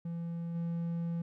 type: tone with level steps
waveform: triangle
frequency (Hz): 168.8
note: E3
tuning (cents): +41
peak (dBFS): -33 / -30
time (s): 0.05-1.22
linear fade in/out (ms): 5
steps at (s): 0.54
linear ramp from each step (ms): 20
effects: none